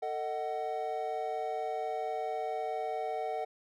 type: chord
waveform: triangle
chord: D# diminished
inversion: second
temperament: just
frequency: 448 / 622.3 / 746.7 Hz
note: A4 / D#5 / F#5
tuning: +31 / 0 / +16 cents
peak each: -36 / -37 / -33 dBFS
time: 0.02-3.45 s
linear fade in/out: 10 ms
effects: none